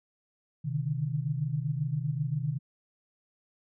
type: tone cluster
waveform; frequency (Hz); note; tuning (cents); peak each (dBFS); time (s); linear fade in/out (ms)
sine; 128.4 / 146.2 / 153.8; C3 / D3 / D#3; -32 / -7 / -20; -32 / -35 / -31; 0.64-2.59; 20
effects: none